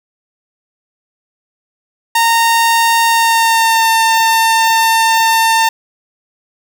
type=tone with pitch glide; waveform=sawtooth; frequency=921 to 902 Hz; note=A#5 to A5; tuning=-21 to +43 cents; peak=-5 dBFS; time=2.15-5.69 s; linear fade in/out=5 ms; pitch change=-36 cents; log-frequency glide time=3.07-3.91 s; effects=7-bit